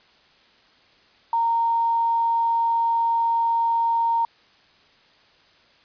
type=tone with quantisation; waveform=sine; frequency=924 Hz; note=A#5; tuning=16 cents flat; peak=-18 dBFS; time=1.33-4.25 s; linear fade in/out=2 ms; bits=8; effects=white hiss -56 dBFS RMS until 5.84 s + resampled to 11025 Hz